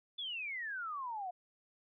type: exponential sweep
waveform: sine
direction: down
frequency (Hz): 3520 to 702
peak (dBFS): -38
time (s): 0.18-1.31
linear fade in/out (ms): 10
effects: none